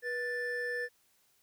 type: tone pair together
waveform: triangle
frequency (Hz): 486.5 / 1763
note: B4 / A6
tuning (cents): -26 / +3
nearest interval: octave + minor seventh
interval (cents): 2229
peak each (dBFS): -35 / -33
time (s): 0.02-0.89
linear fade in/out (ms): 50
effects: white hiss -70 dBFS RMS until 1.42 s